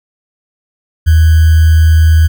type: tone with sample-and-hold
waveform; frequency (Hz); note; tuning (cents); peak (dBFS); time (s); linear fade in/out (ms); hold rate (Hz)
sine; 79.9; D#2; +47; -3; 1.06-2.28; 20; 1575
effects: none